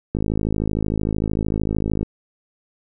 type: click train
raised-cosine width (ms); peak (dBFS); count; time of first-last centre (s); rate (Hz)
3; -9; 101; 0.15-2.03; 53.2
effects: none